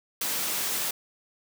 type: high-pass noise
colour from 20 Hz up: white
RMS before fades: -29 dBFS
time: 0.21-0.91 s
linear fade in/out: 5 ms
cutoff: 150 Hz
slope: 12 dB/octave
effects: none